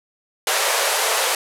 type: band-pass noise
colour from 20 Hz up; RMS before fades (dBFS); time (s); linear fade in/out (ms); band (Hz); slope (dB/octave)
pink; -20; 0.47-1.35; 2; 450 to 13000; 48
effects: none